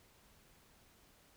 silence, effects pink hiss -66 dBFS RMS until 1.36 s

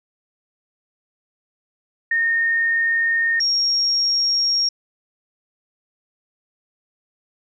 sine tone pair in turn, 1837 / 5574 Hz, A#6 / F8, -26 / -4 cents, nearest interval octave + perfect fifth, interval 1922 cents, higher second, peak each -16 dBFS, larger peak neither, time 2.11-3.4 / 3.4-4.69 s, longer neither, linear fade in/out 5 ms, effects none

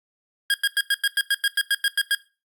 25% pulse tone bursts, 1629 Hz, G#6, 34 cents flat, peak -14 dBFS, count 13, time 0.5-2.149 s, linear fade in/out 2 ms, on 41 ms, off 93 ms, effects noise-tail reverb RT60 0.3 s tail -19 dB re dry + Opus 48 kbps

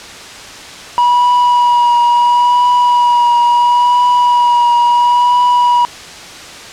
triangle tone with vibrato, 968 Hz, B5, 35 cents flat, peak -5 dBFS, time 0.98-5.85 s, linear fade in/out 0 ms, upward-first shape triangle, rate 0.73 Hz, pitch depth 21 cents each way, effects white hiss -30 dBFS RMS until 6.72 s + low-pass 6000 Hz 12 dB/octave

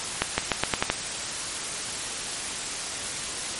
accelerating click train, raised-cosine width 0.3 ms, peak -4 dBFS, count 7, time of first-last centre 0.22-0.9 s, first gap 160 ms, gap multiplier 0.86, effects white hiss -31 dBFS RMS until 3.59 s + MP3 48 kbps

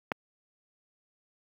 click, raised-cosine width 0.5 ms, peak -12 dBFS, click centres 0.118 s, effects high-pass 150 Hz 12 dB/octave + 8-bit

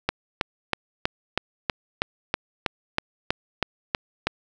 click train, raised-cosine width 0.3 ms, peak -5 dBFS, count 14, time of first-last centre 0.09-4.27 s, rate 3.11 Hz, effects none

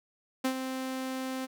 sawtooth tone with ADSR envelope, 261.1 Hz, C4, 3 cents flat, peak -21 dBFS, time 0.44-1.47 s, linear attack 10 ms, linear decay 81 ms, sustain -8 dB, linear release 28 ms, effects none

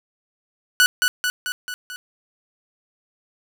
sawtooth tone with echo, 1480 Hz, F#6, in tune, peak -8 dBFS, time 0.8-0.86 s, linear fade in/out 0 ms, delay 220 ms, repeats 5, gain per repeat -4 dB, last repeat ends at 1.96 s, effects none

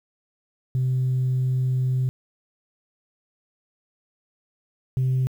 sine tone pair in turn, 128.7 / 129.67 Hz, C3 / C3, -28 / -15 cents, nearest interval unison, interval 13 cents, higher second, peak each -18 / -17 dBFS, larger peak second, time 0.75-2.09 / 4.97-5.27 s, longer first, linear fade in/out 0 ms, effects tanh soft clip ceiling -17 dBFS + 9-bit

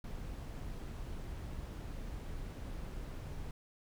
brown noise, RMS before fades -43 dBFS, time 0.04-3.51 s, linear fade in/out 2 ms, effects none

